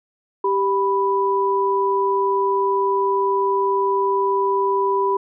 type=tone pair together; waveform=sine; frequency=392.5 / 987.8 Hz; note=G4 / B5; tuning=+2 / 0 cents; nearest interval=octave + major third; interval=1598 cents; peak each=-19 dBFS; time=0.44-5.17 s; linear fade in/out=5 ms; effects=none